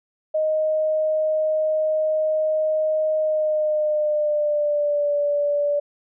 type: tone with pitch glide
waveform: sine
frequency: 622.3 to 580.6 Hz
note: D#5 to D5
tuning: 0 to -20 cents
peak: -18 dBFS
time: 0.34-5.8 s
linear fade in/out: 10 ms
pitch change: -120 cents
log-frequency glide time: 3.18-5.14 s
effects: none